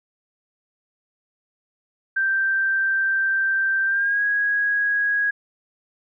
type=tone with pitch glide; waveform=sine; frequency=1568 to 1653.6 Hz; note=G6 to G#6; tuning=0 to -8 cents; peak=-18 dBFS; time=2.16-5.31 s; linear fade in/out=10 ms; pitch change=+92 cents; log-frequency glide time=3.86-4.22 s; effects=none